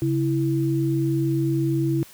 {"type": "tone pair together", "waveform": "sine", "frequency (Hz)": [137.54, 329.4], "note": ["C#3", "E4"], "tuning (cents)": [-13, -1], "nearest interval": "octave + minor third", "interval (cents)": 1512, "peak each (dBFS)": -22, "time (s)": [0.02, 2.03], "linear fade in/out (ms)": 0, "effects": ["white hiss -48 dBFS RMS until 2.13 s", "high-pass 60 Hz 12 dB/octave"]}